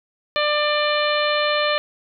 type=harmonic tone; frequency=595 Hz; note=D5; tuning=22 cents sharp; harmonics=1 / 2 / 3 / 4 / 5 / 6 / 7; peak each=-21 / -24 / -26 / -27 / -28 / -29 / -29 dBFS; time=0.36-1.78 s; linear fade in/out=0 ms; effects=none